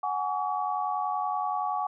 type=chord; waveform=sine; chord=F# suspended second; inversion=none; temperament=equal with one note detuned; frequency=740 / 830.6 / 1136.6 Hz; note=F#5 / G#5 / C#6; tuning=0 / 0 / +43 cents; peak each=-31 dBFS; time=0.03-1.87 s; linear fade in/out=5 ms; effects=none